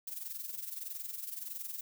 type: noise with amplitude modulation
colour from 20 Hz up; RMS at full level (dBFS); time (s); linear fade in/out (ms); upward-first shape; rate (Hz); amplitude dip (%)
violet; -39; 0.07-1.81; 2; sine; 21.6; 70
effects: none